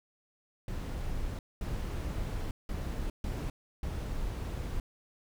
brown noise bursts at uneven times, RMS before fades -35 dBFS, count 5, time 0.68-1.39 / 1.61-2.51 / 2.69-3.1 / 3.24-3.5 / 3.83-4.8 s, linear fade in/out 2 ms, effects none

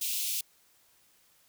white high-pass noise, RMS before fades -32 dBFS, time 0.01-0.41 s, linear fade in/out 5 ms, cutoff 2500 Hz, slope 48 dB/octave, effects white hiss -65 dBFS RMS until 1.48 s

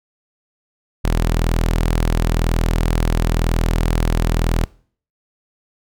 sawtooth tone, 41 Hz, E1, 9 cents flat, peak -11 dBFS, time 1.04-4.65 s, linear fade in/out 10 ms, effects noise-tail reverb RT60 0.5 s tail -23 dB re dry

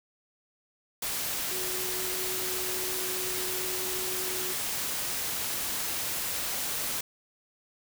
sine tone in noise, 370 Hz, F#4, in tune, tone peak -38 dBFS, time 1.51-4.53 s, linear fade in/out 5 ms, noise white, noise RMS -32 dBFS, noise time 1.02-7.01 s, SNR -9 dB, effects none

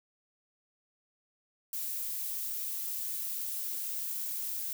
violet noise, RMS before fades -36 dBFS, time 1.73-4.73 s, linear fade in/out 2 ms, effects none

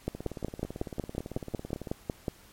two click trains, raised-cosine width 2 ms, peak -16 / -24 dBFS, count 13 / 32, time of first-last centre 0.08-2.282 / 0.15-1.872 s, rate 5.45 / 18 Hz, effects pink hiss -56 dBFS RMS until 2.52 s + MP3 64 kbps

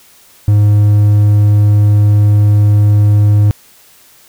triangle tone, 103.83 Hz, G#2, in tune, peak -3 dBFS, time 0.48-3.51 s, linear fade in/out 0 ms, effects white hiss -44 dBFS RMS until 4.28 s

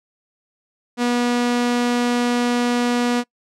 sawtooth tone, 242.3 Hz, B3, 33 cents flat, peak -13 dBFS, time 0.97-3.24 s, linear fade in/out 50 ms, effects noise-tail reverb RT60 0.1 s tail -24 dB re dry + low-pass 8000 Hz 12 dB/octave

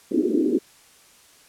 pink band-pass noise, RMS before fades -21 dBFS, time 0.11-0.59 s, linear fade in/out 10 ms, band 250 to 400 Hz, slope 48 dB/octave, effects white hiss -53 dBFS RMS until 1.48 s + low-pass 11000 Hz 12 dB/octave

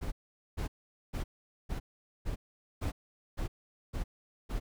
brown noise bursts, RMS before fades -34 dBFS, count 9, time 0.01-4.6 s, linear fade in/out 20 ms, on 110 ms, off 450 ms, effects none

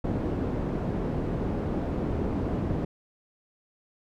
white low-pass noise, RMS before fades -29 dBFS, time 0.04-2.85 s, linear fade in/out 5 ms, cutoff 330 Hz, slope 12 dB/octave, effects none

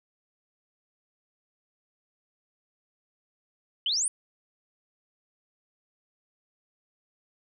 sine exponential sweep, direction up, 2900 to 10010 Hz, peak -24 dBFS, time 3.86-4.08 s, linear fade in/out 2 ms, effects none

